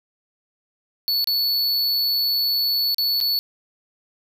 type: tone with dropouts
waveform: square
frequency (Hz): 4435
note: C#8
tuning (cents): 0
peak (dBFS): -19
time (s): 1.08-3.39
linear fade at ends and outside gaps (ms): 0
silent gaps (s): 1.243-1.273 / 2.945-2.983 / 3.203-3.211
effects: none